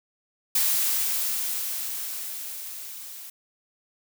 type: noise with level ramp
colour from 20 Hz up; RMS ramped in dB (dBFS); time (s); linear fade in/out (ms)
blue; -22 to -41; 0.55-3.3; 5
effects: none